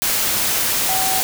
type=tone in noise; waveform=sine; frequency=760 Hz; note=F#5; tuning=46 cents sharp; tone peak=-22 dBFS; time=0.89-1.21 s; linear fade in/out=0 ms; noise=white; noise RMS=-19 dBFS; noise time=0.02-1.23 s; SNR=-6 dB; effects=none